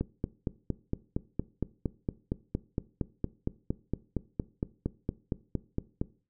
click train, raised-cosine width 3 ms, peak -16 dBFS, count 27, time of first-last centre 0.01-6.015 s, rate 4.33 Hz, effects noise-tail reverb RT60 0.4 s tail -19 dB re dry

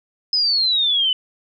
sine exponential sweep, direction down, 5110 to 2974 Hz, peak -15 dBFS, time 0.33-1.13 s, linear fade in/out 2 ms, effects none

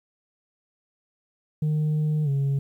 sine tone with pitch glide, 152.9 to 138.6 Hz, D#3 to C#3, -30 to 0 cents, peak -18 dBFS, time 1.62-2.59 s, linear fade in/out 5 ms, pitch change -170 cents, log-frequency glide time 2.24-2.29 s, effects tanh soft clip ceiling -20 dBFS + 10-bit

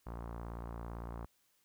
sawtooth tone with low-pass filter, 57.8 Hz, A#1, 14 cents flat, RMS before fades -44 dBFS, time 0.06-1.26 s, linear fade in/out 10 ms, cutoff 1100 Hz, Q 2.2, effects white hiss -74 dBFS RMS until 1.64 s

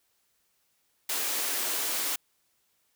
white high-pass noise, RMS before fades -30 dBFS, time 1.09-2.16 s, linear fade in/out 5 ms, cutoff 250 Hz, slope 48 dB/octave, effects white hiss -72 dBFS RMS until 2.95 s

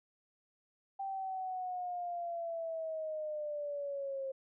sine linear sweep, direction down, 784 to 532 Hz, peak -36 dBFS, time 0.99-4.32 s, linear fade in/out 10 ms, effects none

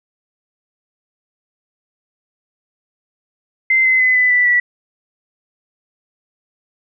sine tone with pitch steps, 2075 / 2050 / 2025 / 2001 / 1976.7 / 1952.9 Hz, C7 / C7 / B6 / B6 / B6 / B6, -15 / -36 / +43 / +22 / +1 / -20 cents, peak -10 dBFS, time 3.7-4.6 s, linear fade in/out 5 ms, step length 150 ms, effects none

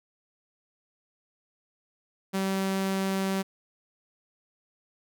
sawtooth tone, 192.6 Hz, G3, 30 cents flat, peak -22 dBFS, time 2.33-3.43 s, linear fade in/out 20 ms, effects none

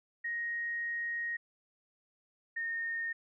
sine tone pair in turn, 1874 / 1838.6 Hz, A#6 / A#6, +9 / -24 cents, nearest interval unison, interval 33 cents, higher first, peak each -33 / -33 dBFS, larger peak neither, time 0.24-1.37 / 2.56-3.13 s, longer first, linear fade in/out 10 ms, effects none

